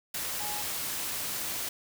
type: tone in noise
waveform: sine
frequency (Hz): 834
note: G#5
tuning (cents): +7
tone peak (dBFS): -38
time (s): 0.4-0.62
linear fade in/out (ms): 5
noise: white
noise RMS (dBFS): -34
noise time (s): 0.14-1.69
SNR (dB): -7
effects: none